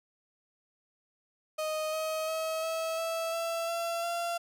35% pulse tone with pitch steps, 622.3 / 631 / 639.8 / 648.7 / 657.8 / 667 / 676.3 / 685.7 Hz, D#5 / D#5 / D#5 / E5 / E5 / E5 / E5 / F5, 0 / +24 / +48 / -28 / -4 / +20 / +44 / -32 cents, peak -29 dBFS, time 1.58-4.38 s, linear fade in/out 10 ms, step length 350 ms, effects none

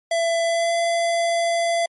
square tone with pitch glide, 669 to 678.3 Hz, E5 to E5, +25 to +49 cents, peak -19 dBFS, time 0.11-1.86 s, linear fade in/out 5 ms, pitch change +24 cents, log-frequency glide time 0.45-0.75 s, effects MP3 48 kbps

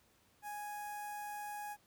sawtooth tone with notch filter, 830.6 Hz, G#5, in tune, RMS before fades -44 dBFS, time 0.42-1.77 s, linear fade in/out 50 ms, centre 3800 Hz, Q 0.62, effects pink hiss -70 dBFS RMS until 1.86 s + high-pass 60 Hz 12 dB/octave

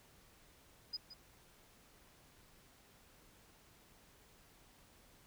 sine tone with echo, 4972 Hz, D#8, 2 cents flat, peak -37 dBFS, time 0.93-0.97 s, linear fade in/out 10 ms, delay 170 ms, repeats 1, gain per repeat -13 dB, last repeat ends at 1.14 s, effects tanh soft clip ceiling -33 dBFS + pink hiss -65 dBFS RMS until 5.26 s

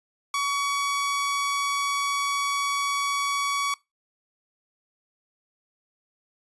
sawtooth tone, 1129 Hz, C#6, 31 cents sharp, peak -20 dBFS, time 0.34-3.74 s, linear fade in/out 2 ms, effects noise-tail reverb RT60 0.2 s tail -21 dB re dry + resampled to 24000 Hz

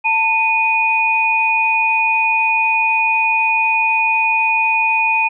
sine tone pair together, 894 / 2474 Hz, A5 / D#7, +27 / -10 cents, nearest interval octave + tritone, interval 1763 cents, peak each -17 / -14 dBFS, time 0.04-5.29 s, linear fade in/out 20 ms, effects none

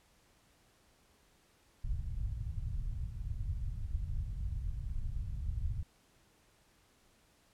pink low-pass noise, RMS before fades -37 dBFS, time 1.84-5.83 s, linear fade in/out 2 ms, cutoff 110 Hz, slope 24 dB/octave, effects pink hiss -68 dBFS RMS until 7.53 s + low-pass 12000 Hz 12 dB/octave

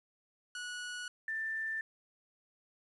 sawtooth / sine tone pair in turn, 1466 / 1777.6 Hz, F#6 / A6, -16 / +17 cents, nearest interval minor third, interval 333 cents, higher second, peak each -36 / -34 dBFS, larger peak second, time 0.55-1.08 / 1.28-1.81 s, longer neither, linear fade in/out 2 ms, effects resampled to 24000 Hz + 11-bit

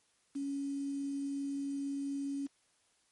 sine tone with quantisation, 278.8 Hz, C#4, 10 cents sharp, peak -34 dBFS, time 0.35-2.47 s, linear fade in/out 10 ms, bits 9, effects white hiss -72 dBFS RMS until 3.11 s + MP3 48 kbps

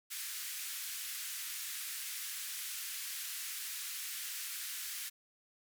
white band-pass noise, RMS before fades -42 dBFS, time 0.1-5.1 s, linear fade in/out 20 ms, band 1500 to 16000 Hz, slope 24 dB/octave, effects none

